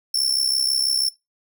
sawtooth tone with amplitude modulation, 5390 Hz, E8, 38 cents sharp, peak -13 dBFS, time 0.14-1.09 s, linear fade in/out 5 ms, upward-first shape sine, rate 66.1 Hz, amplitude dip 75%, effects noise-tail reverb RT60 0.2 s tail -20 dB re dry

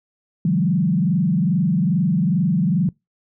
sine tone with frequency modulation, 175.5 Hz, F3, 9 cents sharp, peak -15 dBFS, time 0.45-2.89 s, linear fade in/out 2 ms, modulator 22.4 Hz, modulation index 1.3, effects noise-tail reverb RT60 0.2 s tail -25 dB re dry

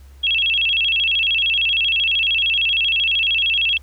sine tone with vibrato, 2960 Hz, F#7, in tune, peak -15 dBFS, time 0.23-3.78 s, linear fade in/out 10 ms, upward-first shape square, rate 13 Hz, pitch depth 180 cents each way, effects added 68 Hz sine -40 dBFS peak until 3.82 s + pink hiss -55 dBFS RMS until 3.82 s

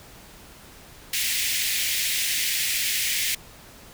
pink high-pass noise, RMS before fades -25 dBFS, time 1.13-3.35 s, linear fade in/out 5 ms, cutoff 1900 Hz, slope 48 dB/octave, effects pink hiss -47 dBFS RMS until 3.93 s

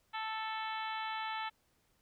harmonic tone with a mistuned harmonic, 440 Hz, A4, in tune, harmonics 2 / 3 / 4 / 5 / 6 / 7 / 8 / 9, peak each -39 / -43 / -45 / -47 / -49 / -50 / -51 / -52 dBFS, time 0.13-1.5 s, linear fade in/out 20 ms, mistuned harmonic 8, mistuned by -36 cents, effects pink hiss -74 dBFS RMS until 2.01 s

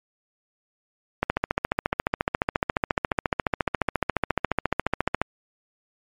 click train, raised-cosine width 0.5 ms, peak -6 dBFS, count 58, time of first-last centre 1.23-5.216 s, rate 14.3 Hz, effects MP3 64 kbps

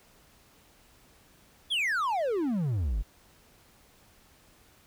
triangle exponential sweep, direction down, 3520 to 42.49 Hz, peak -24 dBFS, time 1.7-3.03 s, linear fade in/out 20 ms, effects pink hiss -60 dBFS RMS until 4.86 s

